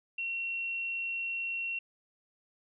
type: tone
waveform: sine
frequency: 2729 Hz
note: F7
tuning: 41 cents flat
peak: -32 dBFS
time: 0.18-1.79 s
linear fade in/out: 5 ms
effects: none